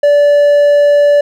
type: tone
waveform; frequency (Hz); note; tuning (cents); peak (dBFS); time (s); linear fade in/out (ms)
triangle; 580; D5; -22; -3; 0.03-1.21; 5
effects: none